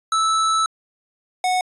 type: tone pair in turn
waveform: square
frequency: 1312 / 735.5 Hz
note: E6 / F#5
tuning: -9 / -11 cents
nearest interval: minor seventh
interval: 1002 cents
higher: first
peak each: -17 / -18 dBFS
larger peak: first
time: 0.12-0.66 / 1.44-1.61 s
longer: first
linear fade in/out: 2 ms
effects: resampled to 24000 Hz